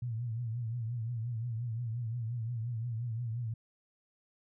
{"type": "tone with vibrato", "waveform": "sine", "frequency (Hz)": 116.54, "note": "A#2", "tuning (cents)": 0, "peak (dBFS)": -33, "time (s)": [0.02, 3.54], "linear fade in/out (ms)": 5, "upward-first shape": "triangle", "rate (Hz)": 5.7, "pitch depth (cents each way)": 120, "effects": []}